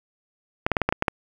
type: clicks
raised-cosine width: 0.5 ms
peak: -5 dBFS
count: 8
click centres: 0.665 / 0.717 / 0.768 / 0.817 / 0.89 / 0.925 / 1.024 / 1.082 s
effects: 7-bit